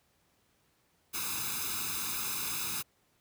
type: noise with comb filter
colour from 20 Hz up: white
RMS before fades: -35 dBFS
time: 1.13-2.83 s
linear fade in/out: 20 ms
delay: 0.79 ms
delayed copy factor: +0.85
effects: pink hiss -71 dBFS RMS until 3.2 s + high-pass 60 Hz 12 dB/octave

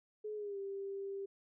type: tone with pitch glide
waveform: sine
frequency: 424.7 to 394 Hz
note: G#4 to G4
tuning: +39 to +9 cents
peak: -39 dBFS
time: 0.24-1.26 s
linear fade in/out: 10 ms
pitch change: -130 cents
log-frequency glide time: 0.35-0.58 s
effects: none

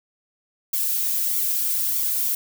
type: noise with flanger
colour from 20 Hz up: violet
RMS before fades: -23 dBFS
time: 0.73-2.35 s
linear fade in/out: 5 ms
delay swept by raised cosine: 0.87 to 2.87 ms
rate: 1.6 Hz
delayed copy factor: +0.65
effects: none

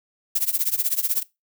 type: noise with tremolo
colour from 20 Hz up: violet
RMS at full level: -19 dBFS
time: 0.35-1.23 s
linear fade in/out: 5 ms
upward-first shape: triangle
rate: 16 Hz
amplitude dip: 100%
effects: noise-tail reverb RT60 0.2 s tail -19 dB re dry

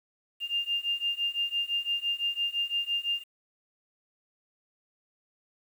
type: beating tone pair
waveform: sine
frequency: 2800 / 2805.9 Hz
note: F7 / F7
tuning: +4 / +7 cents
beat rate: 5.9 Hz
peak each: -31 / -30 dBFS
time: 0.4-3.24 s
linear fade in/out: 50 ms
effects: 9-bit

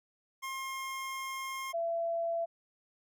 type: tone pair in turn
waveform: 25% pulse / sine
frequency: 1067 / 672.2 Hz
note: C6 / E5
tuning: +34 / +34 cents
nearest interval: minor sixth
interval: 800 cents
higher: first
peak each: -33 / -30 dBFS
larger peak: second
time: 0.42-1.73 / 1.73-2.46 s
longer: first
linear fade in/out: 20 ms
effects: none

